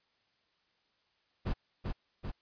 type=noise with echo; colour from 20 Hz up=brown; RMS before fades=-32 dBFS; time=1.45-1.54 s; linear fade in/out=20 ms; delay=390 ms; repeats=2; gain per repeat=-3 dB; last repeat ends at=2.32 s; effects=white hiss -74 dBFS RMS until 2.41 s + resampled to 11025 Hz